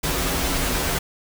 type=noise with comb filter; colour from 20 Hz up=pink; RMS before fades=-23 dBFS; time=0.03-0.99 s; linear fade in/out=10 ms; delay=9.4 ms; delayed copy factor=-0.8; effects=none